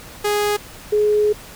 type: tone pair in turn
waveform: sawtooth / sine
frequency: 414.5 / 420.3 Hz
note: G#4 / G#4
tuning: -3 / +21 cents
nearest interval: unison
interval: 24 cents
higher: second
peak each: -13 dBFS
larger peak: neither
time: 0.24-0.57 / 0.92-1.33 s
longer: second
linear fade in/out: 10 ms
effects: pink hiss -39 dBFS RMS until 1.55 s